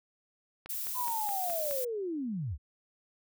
click train, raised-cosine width 0.3 ms, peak -28 dBFS, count 6, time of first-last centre 0.66-1.71 s, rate 4.76 Hz
violet noise, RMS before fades -36 dBFS, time 0.69-1.85 s, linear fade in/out 10 ms
sine linear sweep, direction down, 1025 to 56.7 Hz, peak -32 dBFS, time 0.94-2.58 s, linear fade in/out 50 ms
effects none

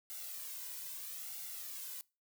blue noise with flanger, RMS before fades -45 dBFS, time 0.1-2.01 s, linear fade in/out 0 ms, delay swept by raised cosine 1.4 to 2.03 ms, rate 0.78 Hz, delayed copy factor +0.6, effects noise-tail reverb RT60 0.3 s tail -23 dB re dry

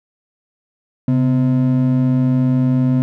triangle ring-modulated tone, 193.7 Hz, G3, 20 cents flat, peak -7 dBFS, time 1.08-3.02 s, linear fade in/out 0 ms, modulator 59.9 Hz, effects none

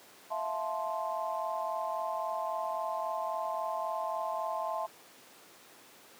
sine chord, F major seventh, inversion third, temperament just, 654.8 / 698.5 / 873.1 / 1047.7 Hz, E5 / F5 / A5 / C6, -12 / 0 / -14 / +2 cents, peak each -36 / -40 / -37 / -37 dBFS, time 0.3-4.87 s, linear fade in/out 20 ms, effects pink hiss -55 dBFS RMS until 6.19 s + high-pass 300 Hz 12 dB/octave

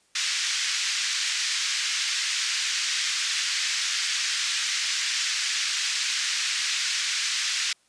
white band-pass noise, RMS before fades -27 dBFS, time 0.15-7.73 s, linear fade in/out 5 ms, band 1600 to 6400 Hz, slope 24 dB/octave, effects white hiss -64 dBFS RMS until 7.88 s + resampled to 22050 Hz

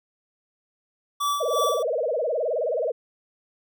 square tone with tremolo, 1154 Hz, D6, 31 cents flat, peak -22 dBFS, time 1.2-1.83 s, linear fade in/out 10 ms, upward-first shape sine, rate 2.9 Hz, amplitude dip 70%
sine tone with vibrato, 550 Hz, C#5, 14 cents flat, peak -22 dBFS, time 1.4-2.92 s, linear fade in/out 10 ms, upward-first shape sine, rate 19 Hz, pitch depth 290 cents each way
effects none

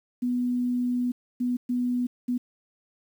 sine tone bursts at uneven times, 246.4 Hz, B3, 4 cents flat, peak -23 dBFS, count 4, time 0.22-1.12 / 1.4-1.57 / 1.69-2.07 / 2.28-2.38 s, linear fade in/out 10 ms, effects 9-bit

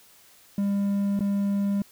triangle tone with dropouts, 200.3 Hz, G3, 38 cents sharp, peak -20 dBFS, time 0.58-1.82 s, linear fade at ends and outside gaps 2 ms, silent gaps 1.193-1.206 s, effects white hiss -55 dBFS RMS until 1.91 s

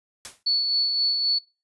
white noise with exponential decay, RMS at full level -33 dBFS, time 0.25-0.43 s, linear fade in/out 0 ms, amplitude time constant 38 ms
sine tone with tremolo, 4435 Hz, C#8, in tune, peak -18 dBFS, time 0.46-1.39 s, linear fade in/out 10 ms, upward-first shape sine, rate 3.8 Hz, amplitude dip 35%
effects noise-tail reverb RT60 0.3 s tail -24 dB re dry + resampled to 24000 Hz

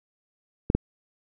clicks, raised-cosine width 3 ms, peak -8 dBFS, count 2, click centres 0.701 / 0.75 s, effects none

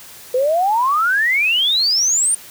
sine exponential sweep, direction up, 490 to 9270 Hz, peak -13 dBFS, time 0.34-2.35 s, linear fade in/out 5 ms, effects white hiss -39 dBFS RMS until 2.5 s

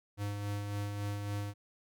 square tone with tremolo, 102.2 Hz, G#2, 27 cents flat, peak -34 dBFS, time 0.17-1.54 s, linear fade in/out 50 ms, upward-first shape sine, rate 3.6 Hz, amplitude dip 35%, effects none

